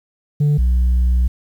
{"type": "tone pair in turn", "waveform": "sine", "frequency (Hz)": [146.83, 61.73], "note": ["D3", "B1"], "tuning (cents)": [0, 0], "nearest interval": "octave + minor third", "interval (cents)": 1500, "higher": "first", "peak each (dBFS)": -9, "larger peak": "neither", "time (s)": [[0.4, 0.58], [0.58, 1.28]], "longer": "second", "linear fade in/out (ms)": 10, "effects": ["tanh soft clip ceiling -11 dBFS", "8-bit"]}